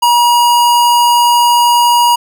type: tone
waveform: square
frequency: 957 Hz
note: A#5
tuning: 45 cents sharp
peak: -7 dBFS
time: 0.02-2.16 s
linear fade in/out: 10 ms
effects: none